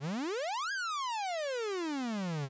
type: exponential two-way sweep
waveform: 45% pulse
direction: up then down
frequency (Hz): 129.6 to 1661.2 to 129.6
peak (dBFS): -33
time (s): 0-2.49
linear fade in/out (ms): 50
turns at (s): 0.72
effects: resampled to 16000 Hz